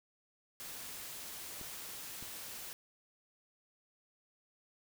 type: noise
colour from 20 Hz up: white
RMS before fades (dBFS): -46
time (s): 0.6-2.73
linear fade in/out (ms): 0
type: clicks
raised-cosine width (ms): 3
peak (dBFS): -37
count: 2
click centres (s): 1.613 / 2.226
effects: none